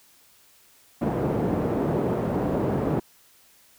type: band-pass noise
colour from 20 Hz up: pink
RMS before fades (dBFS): -25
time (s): 1.01-3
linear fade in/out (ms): 10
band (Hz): 150 to 560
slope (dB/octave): 12
effects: white hiss -57 dBFS RMS until 3.78 s